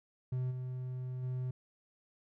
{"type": "tone with level steps", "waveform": "triangle", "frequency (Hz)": 127.3, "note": "C3", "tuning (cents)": -47, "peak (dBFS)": [-30, -35, -32], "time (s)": [0.32, 1.51], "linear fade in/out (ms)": 5, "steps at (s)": [0.5, 1.22], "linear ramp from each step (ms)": 20, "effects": []}